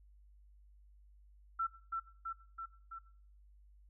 sine tone with echo, 1342 Hz, E6, 31 cents sharp, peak -32 dBFS, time 1.59-1.67 s, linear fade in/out 10 ms, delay 330 ms, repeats 4, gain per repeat -3 dB, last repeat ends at 2.99 s, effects noise-tail reverb RT60 0.6 s tail -20 dB re dry + added 50 Hz sine -59 dBFS peak until 3.89 s

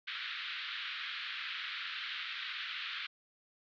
white band-pass noise, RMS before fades -41 dBFS, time 0.07-3.07 s, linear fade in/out 10 ms, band 1300 to 3900 Hz, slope 48 dB/octave, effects none

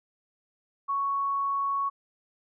sine tone, 1111 Hz, C#6, 4 cents sharp, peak -25 dBFS, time 0.88-1.9 s, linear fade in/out 20 ms, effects none

